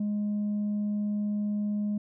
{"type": "tone with tanh clipping", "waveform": "sine", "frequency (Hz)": 207.7, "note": "G#3", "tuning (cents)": 0, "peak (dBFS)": -27, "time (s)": [0, 1.98], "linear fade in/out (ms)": 5, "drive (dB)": 1, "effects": []}